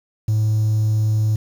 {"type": "tone", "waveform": "triangle", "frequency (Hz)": 108.2, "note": "A2", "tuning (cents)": -29, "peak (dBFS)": -12, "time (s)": [0.28, 1.36], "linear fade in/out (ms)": 5, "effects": ["tanh soft clip ceiling -10 dBFS", "7-bit"]}